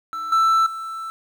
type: tone with level steps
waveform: triangle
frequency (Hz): 1327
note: E6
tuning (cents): +11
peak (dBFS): -24 / -12 / -26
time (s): 0.13-1.1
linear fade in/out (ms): 0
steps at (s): 0.32 / 0.66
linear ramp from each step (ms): 5
effects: 8-bit